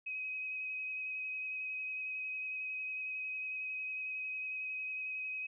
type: tone with vibrato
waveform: sine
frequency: 2531 Hz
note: D#7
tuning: 29 cents sharp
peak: -37 dBFS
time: 0.06-5.47 s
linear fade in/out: 10 ms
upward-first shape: square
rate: 11 Hz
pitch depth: 10 cents each way
effects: none